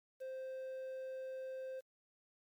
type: tone with quantisation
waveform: triangle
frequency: 523 Hz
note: C5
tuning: 1 cent flat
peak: -40 dBFS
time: 0.2-1.81 s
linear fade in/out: 20 ms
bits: 11
effects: MP3 96 kbps